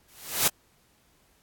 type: noise with exponential growth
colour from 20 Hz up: white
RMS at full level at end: -19 dBFS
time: 0.08-0.48 s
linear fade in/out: 5 ms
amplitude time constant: 85 ms
effects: pink hiss -64 dBFS RMS until 1.42 s + AAC 64 kbps